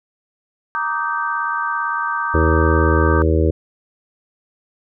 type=chord; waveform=sine; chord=Eb major seventh; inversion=second; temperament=just; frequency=933.4 / 1166.7 / 1244.5 / 1555.6 Hz; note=Bb5 / D6 / Eb6 / G6; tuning=+2 / -12 / 0 / -14 cents; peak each=-25 / -23 / -26 / -23 dBFS; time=0.75-3.22 s; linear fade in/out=0 ms
type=harmonic tone; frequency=80.2 Hz; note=E2; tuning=47 cents flat; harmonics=1 / 2 / 3 / 4 / 5 / 6 / 7; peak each=-15 / -25 / -28 / -20 / -21 / -22 / -26 dBFS; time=2.34-3.51 s; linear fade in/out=5 ms
effects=none